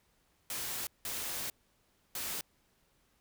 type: noise bursts at uneven times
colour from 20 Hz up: white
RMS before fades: -38 dBFS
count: 3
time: 0.5-0.87 / 1.05-1.5 / 2.15-2.41 s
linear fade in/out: 2 ms
effects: pink hiss -72 dBFS RMS until 3.2 s